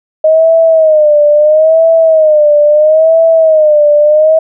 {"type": "tone with vibrato", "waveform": "sine", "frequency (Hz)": 622.3, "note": "D#5", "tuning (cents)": 0, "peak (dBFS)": -3, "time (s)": [0.24, 4.39], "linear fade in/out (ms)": 5, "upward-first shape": "sine", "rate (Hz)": 0.75, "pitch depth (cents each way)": 92, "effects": []}